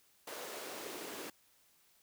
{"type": "noise with high-pass filter sweep", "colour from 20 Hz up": "pink", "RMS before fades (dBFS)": -45, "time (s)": [0.27, 1.3], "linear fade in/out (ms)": 5, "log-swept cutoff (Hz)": [490, 310], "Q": 1.9, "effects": ["white hiss -69 dBFS RMS until 2.02 s"]}